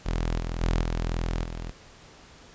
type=tone with level steps; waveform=sawtooth; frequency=41.65 Hz; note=E1; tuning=19 cents sharp; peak=-21 / -25 / -18 / -22 / -29 dBFS; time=0.05-1.72 s; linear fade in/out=20 ms; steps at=0.39 / 0.61 / 0.82 / 1.43 s; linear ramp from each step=10 ms; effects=pink hiss -51 dBFS RMS until 2.54 s + resampled to 16000 Hz